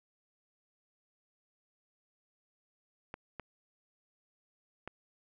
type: clicks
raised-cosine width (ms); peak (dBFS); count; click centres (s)
0.5; -26; 3; 3.141 / 3.397 / 4.876
effects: none